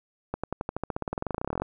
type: accelerating click train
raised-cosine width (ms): 1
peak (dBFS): -15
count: 27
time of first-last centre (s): 0.34-1.62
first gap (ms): 96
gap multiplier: 0.94
effects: none